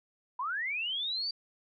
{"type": "linear sweep", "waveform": "sine", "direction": "up", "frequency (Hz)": [947, 4699], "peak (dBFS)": -31, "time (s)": [0.39, 1.31], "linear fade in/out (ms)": 5, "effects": []}